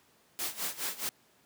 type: noise with tremolo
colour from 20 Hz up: white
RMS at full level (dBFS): -33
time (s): 0.39-1.09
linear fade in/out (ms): 0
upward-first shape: sine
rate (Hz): 4.8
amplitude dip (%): 85
effects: pink hiss -65 dBFS RMS until 1.45 s + high-pass 150 Hz 12 dB/octave